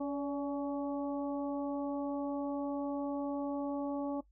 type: harmonic tone with a mistuned harmonic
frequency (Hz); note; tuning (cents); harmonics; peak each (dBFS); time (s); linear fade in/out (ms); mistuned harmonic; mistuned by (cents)
281.6; C#4; +27; 1 / 2 / 3 / 4; -34 / -39 / -44 / -48; 0-4.21; 10; 2; +33
effects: noise-tail reverb RT60 0.1 s tail -17 dB re dry + added 50 Hz sine -63 dBFS peak until 4.31 s